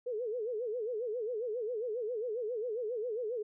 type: tone with vibrato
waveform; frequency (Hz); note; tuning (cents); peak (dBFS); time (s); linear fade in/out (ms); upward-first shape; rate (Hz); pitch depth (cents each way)
sine; 460; A#4; -23; -33; 0.06-3.43; 10; sine; 7.4; 170
effects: none